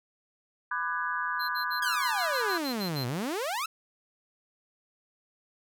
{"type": "chord", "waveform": "sine", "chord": "G# half-diminished seventh", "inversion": "first", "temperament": "just", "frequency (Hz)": [996.7, 1196.1, 1495.1, 1661.2], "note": ["B5", "D6", "F#6", "G#6"], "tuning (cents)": [16, 31, 18, 0], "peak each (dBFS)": -34, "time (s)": [0.71, 2.58], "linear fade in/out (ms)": 5}
{"type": "tone bursts", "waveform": "square", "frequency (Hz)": 4124, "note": "C8", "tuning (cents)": -26, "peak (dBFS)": -35, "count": 11, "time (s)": [1.39, 3.049], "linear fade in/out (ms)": 20, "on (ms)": 99, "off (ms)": 57}
{"type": "exponential two-way sweep", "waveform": "sawtooth", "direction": "down then up", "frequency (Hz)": [1674, 116.54, 1367], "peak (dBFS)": -26, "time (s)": [1.82, 3.66], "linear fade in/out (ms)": 5, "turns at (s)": 3.07}
{"effects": []}